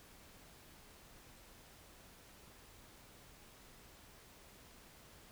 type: silence
effects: pink hiss -60 dBFS RMS until 5.31 s